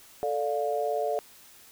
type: chord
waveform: sine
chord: D minor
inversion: second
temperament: just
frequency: 440.5 / 587.3 / 704.8 Hz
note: A4 / D5 / F5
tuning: +2 / 0 / +16 cents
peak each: -30 dBFS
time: 0.23-1.19 s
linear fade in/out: 0 ms
effects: white hiss -53 dBFS RMS until 1.71 s